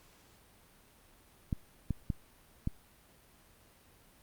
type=clicks; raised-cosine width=5 ms; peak=-19 dBFS; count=4; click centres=1.528 / 1.907 / 2.102 / 2.674 s; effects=pink hiss -62 dBFS RMS until 4.22 s + Opus 48 kbps